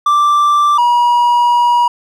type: tone pair in turn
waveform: triangle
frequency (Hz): 1174.7 / 961.3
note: D6 / B5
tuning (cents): 0 / -47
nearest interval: minor third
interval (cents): 347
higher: first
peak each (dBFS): -6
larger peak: neither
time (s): 0.06-0.78 / 0.78-1.88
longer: second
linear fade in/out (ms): 5
effects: none